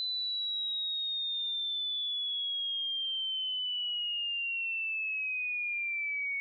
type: linear sweep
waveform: sine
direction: down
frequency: 4022 to 2217 Hz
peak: -31 dBFS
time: 0-6.4 s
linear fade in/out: 0 ms
effects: none